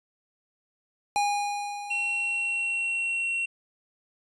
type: tone with exponential decay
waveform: square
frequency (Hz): 818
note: G#5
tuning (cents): -26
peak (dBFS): -22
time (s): 1.16-3.23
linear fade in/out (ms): 0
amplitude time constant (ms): 450
type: tone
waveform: triangle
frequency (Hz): 2728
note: F7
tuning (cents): -41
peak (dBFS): -24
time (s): 1.9-3.46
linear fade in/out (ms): 10
effects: resampled to 24000 Hz